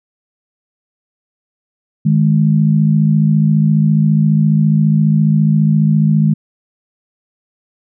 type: tone pair together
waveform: sine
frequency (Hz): 155.56 / 210.2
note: D#3 / G#3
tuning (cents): 0 / +21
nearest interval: perfect fourth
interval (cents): 521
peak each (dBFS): -10 / -13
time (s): 2.05-6.34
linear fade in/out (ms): 10
effects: none

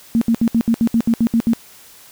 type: tone bursts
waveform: sine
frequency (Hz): 230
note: A#3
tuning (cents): -23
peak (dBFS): -11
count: 11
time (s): 0.15-1.534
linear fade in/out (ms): 0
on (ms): 64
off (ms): 68
effects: white hiss -44 dBFS RMS until 2.11 s

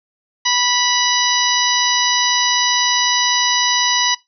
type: harmonic tone with a mistuned harmonic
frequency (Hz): 982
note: B5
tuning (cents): -10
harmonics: 1 / 2 / 3 / 4 / 5 / 6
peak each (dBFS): -21 / -21 / -21 / -21 / -21 / -21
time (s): 0.45-4.15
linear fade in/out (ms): 10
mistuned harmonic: 5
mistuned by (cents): +15
effects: noise-tail reverb RT60 0.2 s tail -20 dB re dry

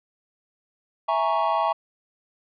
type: chord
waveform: triangle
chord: A# half-diminished seventh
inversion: second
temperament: equal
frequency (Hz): 659.3 / 830.6 / 932.3 / 1108.7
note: E5 / G#5 / A#5 / C#6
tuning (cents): 0 / 0 / 0 / 0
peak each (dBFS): -24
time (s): 1.08-1.73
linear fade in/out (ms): 10
effects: resampled to 11025 Hz

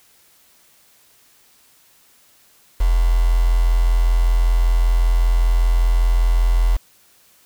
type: tone with quantisation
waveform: sine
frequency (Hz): 42.59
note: F1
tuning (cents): -43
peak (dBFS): -12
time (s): 2.8-6.77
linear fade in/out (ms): 10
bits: 5
effects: white hiss -54 dBFS RMS until 7.45 s

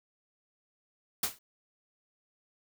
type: noise with exponential decay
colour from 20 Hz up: white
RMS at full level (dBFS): -25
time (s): 1.23-1.39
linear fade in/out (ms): 5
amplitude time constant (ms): 33
effects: none

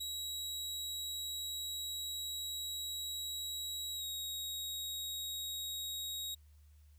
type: tone with pitch glide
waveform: sawtooth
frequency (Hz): 3863 to 3790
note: B7 to A#7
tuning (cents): -39 to +28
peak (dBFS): -36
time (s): 0-6.35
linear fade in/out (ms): 10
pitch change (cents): -33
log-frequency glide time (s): 3.94-4.04
effects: added 74 Hz sine -58 dBFS peak until 6.98 s + white hiss -75 dBFS RMS until 6.98 s

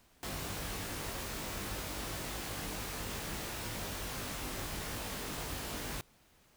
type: noise with comb filter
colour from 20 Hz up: pink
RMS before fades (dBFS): -40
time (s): 0.23-6.01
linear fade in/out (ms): 0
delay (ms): 20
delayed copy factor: +0.65
effects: pink hiss -66 dBFS RMS until 6.56 s

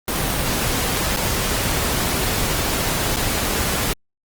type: noise with dropouts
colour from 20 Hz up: pink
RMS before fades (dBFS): -21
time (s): 0.08-3.93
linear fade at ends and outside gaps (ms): 1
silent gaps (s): 1.163-1.171 / 3.161-3.168
effects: Opus 24 kbps

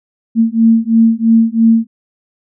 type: beating tone pair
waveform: sine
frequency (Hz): 225.2 / 228.2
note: A3 / A#3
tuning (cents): +40 / -37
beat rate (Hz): 3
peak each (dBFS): -10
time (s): 0.35-1.87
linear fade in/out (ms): 50
effects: none

